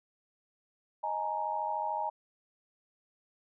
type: chord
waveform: sine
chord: D# suspended fourth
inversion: none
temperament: equal with one note detuned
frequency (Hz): 622.3 / 838.8 / 932.3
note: D#5 / G#5 / A#5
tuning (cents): 0 / +17 / 0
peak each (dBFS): -39 / -34 / -34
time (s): 1.03-2.1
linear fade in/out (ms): 10
effects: none